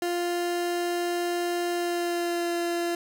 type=tone with pitch glide; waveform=30% pulse; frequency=349.2 to 343.6 Hz; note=F4 to F4; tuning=0 to -28 cents; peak=-23 dBFS; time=0.02-2.95 s; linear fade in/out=2 ms; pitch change=-28 cents; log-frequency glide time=1.7-2.53 s; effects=none

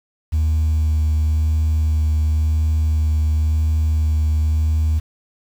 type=tone with vibrato; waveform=sine; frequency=77.78 Hz; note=D#2; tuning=in tune; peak=-12 dBFS; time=0.32-5 s; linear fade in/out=20 ms; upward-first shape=sine; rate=0.95 Hz; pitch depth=13 cents each way; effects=tanh soft clip ceiling -13 dBFS + 7-bit

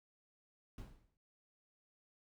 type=noise with exponential decay; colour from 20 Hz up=brown; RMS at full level=-45 dBFS; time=0.78-1.17 s; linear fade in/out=2 ms; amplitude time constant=83 ms; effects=none

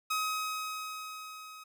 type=tone with level ramp; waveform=sawtooth; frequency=1267 Hz; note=D#6; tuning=31 cents sharp; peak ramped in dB=-25 to -43 dBFS; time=0.1-1.64 s; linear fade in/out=10 ms; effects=none

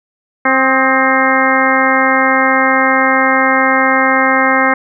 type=harmonic tone with a mistuned harmonic; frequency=264.4 Hz; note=C4; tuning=18 cents sharp; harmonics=1 / 2 / 3 / 4 / 5 / 6 / 7 / 8; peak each=-17 / -17 / -17 / -17 / -17 / -17 / -17 / -17 dBFS; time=0.45-4.74 s; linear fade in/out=5 ms; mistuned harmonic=5; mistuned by=-52 cents; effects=none

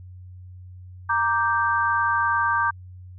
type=chord; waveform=sine; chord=G minor; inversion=first; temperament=equal; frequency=932.3 / 1174.7 / 1568 Hz; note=Bb5 / D6 / G6; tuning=0 / 0 / 0 cents; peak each=-24 / -23 / -23 dBFS; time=1.09-2.71 s; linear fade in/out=10 ms; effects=added 91 Hz sine -39 dBFS peak until 3.18 s

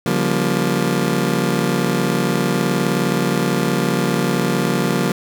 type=chord; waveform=25% pulse; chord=G half-diminished seventh; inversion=second; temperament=just; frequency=141.12 / 176.4 / 196 / 235.2 Hz; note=Db3 / F3 / G3 / Bb3; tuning=+31 / +18 / 0 / +16 cents; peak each=-19 / -17 / -20 / -18 dBFS; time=0.06-5.12 s; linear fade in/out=2 ms; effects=none

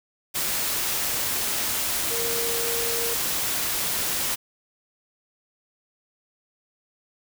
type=tone in noise; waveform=sine; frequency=466.2 Hz; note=A#4; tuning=in tune; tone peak=-30 dBFS; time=2.1-3.15 s; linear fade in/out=20 ms; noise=white; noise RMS=-26 dBFS; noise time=0.34-4.36 s; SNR=-7 dB; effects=none

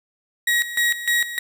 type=tone with tremolo; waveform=35% pulse; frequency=1902 Hz; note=A#6; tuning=34 cents sharp; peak=-15 dBFS; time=0.47-1.39 s; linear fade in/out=5 ms; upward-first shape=square; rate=3.3 Hz; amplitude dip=75%; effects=none

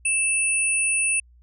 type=tone pair together; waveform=sine; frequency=2640 / 9408 Hz; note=E7 / D9; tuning=+2 / +2 cents; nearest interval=octave + minor seventh; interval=2200 cents; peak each=-22 dBFS; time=0.05-1.2 s; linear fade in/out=5 ms; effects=added 60 Hz sine -50 dBFS peak until 1.42 s

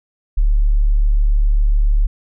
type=tone; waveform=sine; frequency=36.36 Hz; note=D1; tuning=16 cents flat; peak=-10 dBFS; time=0.37-2.07 s; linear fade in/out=10 ms; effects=none

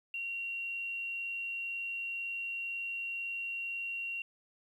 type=tone; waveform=sine; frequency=2751 Hz; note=F7; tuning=27 cents flat; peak=-35 dBFS; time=0.14-4.22 s; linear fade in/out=2 ms; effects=11-bit

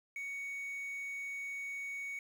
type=tone with quantisation; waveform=triangle; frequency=2232 Hz; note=C#7; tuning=11 cents sharp; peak=-37 dBFS; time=0.16-2.19 s; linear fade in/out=2 ms; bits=10; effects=none

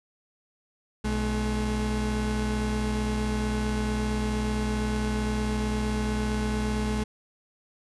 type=tone pair together; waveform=35% pulse; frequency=62.21 / 213.4 Hz; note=B1 / G#3; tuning=+13 / +47 cents; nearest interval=octave + major sixth; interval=2134 cents; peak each=-27 / -26 dBFS; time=1.04-7.04 s; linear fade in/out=10 ms; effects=resampled to 24000 Hz

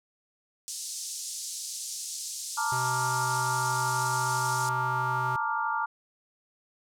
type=band-pass noise; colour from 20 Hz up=pink; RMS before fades=-37 dBFS; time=0.68-4.69 s; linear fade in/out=0 ms; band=5100 to 9500 Hz; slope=24 dB/octave
type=chord; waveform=sine; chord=Bb major seventh; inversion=third; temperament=equal with one note detuned; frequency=880 / 932.3 / 1174.7 / 1403.4 Hz; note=A5 / Bb5 / D6 / F6; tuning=0 / 0 / 0 / +8 cents; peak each=-32 dBFS; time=2.57-5.86 s; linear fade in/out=10 ms
type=tone; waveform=square; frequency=126.6 Hz; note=B2; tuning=43 cents sharp; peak=-34 dBFS; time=2.72-5.36 s; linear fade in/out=2 ms
effects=none

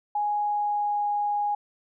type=tone with pitch glide; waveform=sine; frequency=830.6 to 825.3 Hz; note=G#5 to G#5; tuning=0 to -11 cents; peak=-23 dBFS; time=0.15-1.55 s; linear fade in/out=5 ms; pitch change=-11 cents; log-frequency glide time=0.39-1.07 s; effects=none

